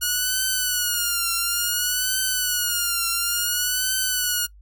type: tone with vibrato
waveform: 5% pulse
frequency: 1446 Hz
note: F#6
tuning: 40 cents flat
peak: -10 dBFS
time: 0.01-4.47 s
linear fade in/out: 20 ms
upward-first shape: triangle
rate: 0.57 Hz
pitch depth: 100 cents each way
effects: noise-tail reverb RT60 0.1 s tail -22 dB re dry + added 50 Hz sine -45 dBFS peak until 4.61 s